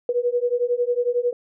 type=beating tone pair; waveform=sine; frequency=480.6 / 491.6 Hz; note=B4 / B4; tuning=-47 / -8 cents; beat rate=11 Hz; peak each=-22 dBFS; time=0.09-1.33 s; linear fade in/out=2 ms; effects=none